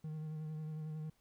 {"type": "tone with vibrato", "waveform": "triangle", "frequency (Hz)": 155.3, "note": "D#3", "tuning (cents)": -3, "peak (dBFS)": -38, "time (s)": [0.04, 1.1], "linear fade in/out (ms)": 5, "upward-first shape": "sine", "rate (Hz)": 11, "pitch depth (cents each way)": 24, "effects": ["pink hiss -75 dBFS RMS until 1.2 s"]}